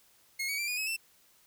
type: tone with pitch steps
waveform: sawtooth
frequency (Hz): 2160 / 2254 / 2353 / 2456 / 2563 / 2675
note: C#7 / C#7 / D7 / D#7 / E7 / E7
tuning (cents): -45 / +28 / +3 / -23 / -49 / +25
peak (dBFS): -28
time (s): 0.39-0.966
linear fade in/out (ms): 10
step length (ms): 96
effects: white hiss -64 dBFS RMS until 1.46 s